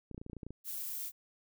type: clicks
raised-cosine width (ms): 3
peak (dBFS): -31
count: 11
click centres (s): 0.113 / 0.146 / 0.179 / 0.215 / 0.264 / 0.298 / 0.332 / 0.367 / 0.432 / 0.466 / 0.506
type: noise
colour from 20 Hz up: violet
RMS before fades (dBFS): -40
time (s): 0.64-1.12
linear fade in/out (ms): 50
effects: none